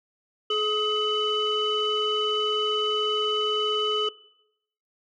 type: tone cluster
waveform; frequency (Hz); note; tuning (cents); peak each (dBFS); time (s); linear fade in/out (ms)
sine; 426.3 / 1263 / 2994; G#4 / D#6 / F#7; +45 / +26 / +20; -25 / -28 / -24; 0.5-4.09; 5
effects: noise-tail reverb RT60 0.8 s tail -20 dB re dry + tanh soft clip ceiling -17 dBFS